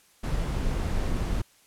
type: noise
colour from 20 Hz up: brown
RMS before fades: -27 dBFS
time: 0.23-1.42 s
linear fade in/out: 10 ms
effects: white hiss -60 dBFS RMS until 1.66 s + low-pass 12000 Hz 12 dB/octave